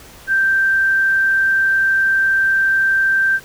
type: tone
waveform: sine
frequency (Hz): 1568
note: G6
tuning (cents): 0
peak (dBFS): -12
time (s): 0.27-3.4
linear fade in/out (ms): 50
effects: pink hiss -41 dBFS RMS until 3.44 s